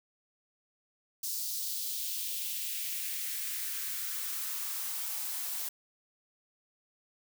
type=noise with high-pass filter sweep; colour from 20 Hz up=blue; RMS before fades=-36 dBFS; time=1.23-5.69 s; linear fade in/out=5 ms; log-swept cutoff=5100 to 640 Hz; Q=1.8; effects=none